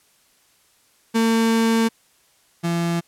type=tone pair in turn; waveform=35% pulse; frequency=226.6 / 169.76 Hz; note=A#3 / F3; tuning=-49 / -49 cents; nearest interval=perfect fourth; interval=500 cents; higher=first; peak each=-14 / -18 dBFS; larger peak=first; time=1.14-1.89 / 2.63-3.01 s; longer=first; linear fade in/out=20 ms; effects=white hiss -59 dBFS RMS until 3.07 s + low-pass 12000 Hz 12 dB/octave